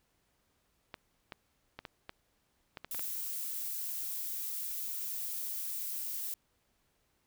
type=clicks; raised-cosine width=0.3 ms; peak=-26 dBFS; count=9; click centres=0.942 / 1.322 / 1.79 / 1.852 / 2.094 / 2.772 / 2.846 / 2.947 / 2.994 s
type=noise; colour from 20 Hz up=violet; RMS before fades=-38 dBFS; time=2.91-6.34 s; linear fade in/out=2 ms
effects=pink hiss -75 dBFS RMS until 7.26 s